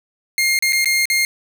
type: tone with dropouts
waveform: sawtooth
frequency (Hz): 2125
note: C7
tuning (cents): +26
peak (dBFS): -11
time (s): 0.38-1.25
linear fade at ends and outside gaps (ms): 1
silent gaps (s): 0.59-0.624 / 0.724-0.73 / 0.845-0.857 / 1.055-1.1
effects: none